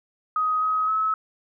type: tone with pitch steps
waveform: sine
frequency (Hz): 1256 / 1267 / 1292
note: D#6 / D#6 / E6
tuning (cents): +16 / +31 / -35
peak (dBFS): -20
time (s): 0.36-1.14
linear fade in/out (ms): 2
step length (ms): 260
effects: none